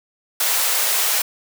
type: high-pass noise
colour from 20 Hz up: white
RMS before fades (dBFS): -19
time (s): 0.4-1.22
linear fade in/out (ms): 5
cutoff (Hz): 500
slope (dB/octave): 24
effects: none